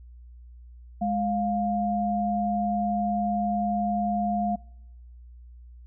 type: tone pair together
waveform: sine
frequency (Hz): 207.7 / 703.5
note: G#3 / F5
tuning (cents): 0 / +12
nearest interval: octave + major sixth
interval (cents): 2112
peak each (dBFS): -26 / -26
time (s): 1.01-4.56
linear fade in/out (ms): 10
effects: noise-tail reverb RT60 0.9 s tail -26 dB re dry + added 60 Hz sine -44 dBFS peak until 5.86 s